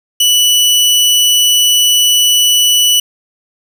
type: tone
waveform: sawtooth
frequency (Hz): 2960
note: F#7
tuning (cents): 0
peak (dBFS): -4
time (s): 0.2-3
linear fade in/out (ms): 5
effects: none